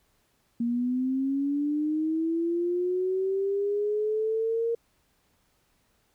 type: linear sweep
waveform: sine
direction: up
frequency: 233.1 to 466.2 Hz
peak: -24 dBFS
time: 0.6-4.75 s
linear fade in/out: 5 ms
effects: pink hiss -69 dBFS RMS until 6.14 s